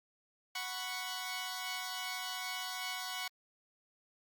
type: chord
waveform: 10% pulse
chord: F# suspended fourth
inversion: none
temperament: equal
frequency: 740 / 987.8 / 1108.7 Hz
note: F#5 / B5 / C#6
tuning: 0 / 0 / 0 cents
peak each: -33 / -36 / -34 dBFS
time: 0.55-3.28 s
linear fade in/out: 5 ms
effects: Opus 48 kbps